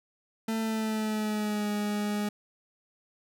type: tone with pitch glide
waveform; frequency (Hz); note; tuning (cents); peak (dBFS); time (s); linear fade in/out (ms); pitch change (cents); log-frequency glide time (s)
40% pulse; 222.7 to 207.8; A3 to G#3; +21 to +1; -27; 0.48-2.29; 5; -120; 0.6-1.69
effects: none